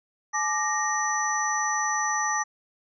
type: tone cluster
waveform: sine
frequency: 853 / 1185 / 1866 / 5950 Hz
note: G#5 / D6 / A#6 / F#8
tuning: +46 / +15 / +1 / +9 cents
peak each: -29 dBFS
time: 0.33-2.44 s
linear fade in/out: 20 ms
effects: none